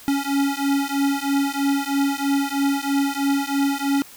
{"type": "beating tone pair", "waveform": "square", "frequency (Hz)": [277.2, 280.3], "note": ["C#4", "C#4"], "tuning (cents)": [0, 19], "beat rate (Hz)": 3.1, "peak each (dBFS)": -23, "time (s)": [0.08, 4.02], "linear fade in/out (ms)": 0, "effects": ["white hiss -44 dBFS RMS until 4.16 s"]}